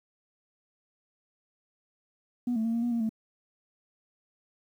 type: tone with pitch steps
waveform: sine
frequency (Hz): 243.8 / 221.9 / 228.6 / 232.8 / 240.3 / 233.1 / 221.3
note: B3 / A3 / A#3 / A#3 / B3 / A#3 / A3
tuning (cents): -22 / +15 / -34 / -2 / -47 / 0 / +10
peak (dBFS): -24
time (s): 2.47-3.093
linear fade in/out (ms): 5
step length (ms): 89
effects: tanh soft clip ceiling -23 dBFS + 10-bit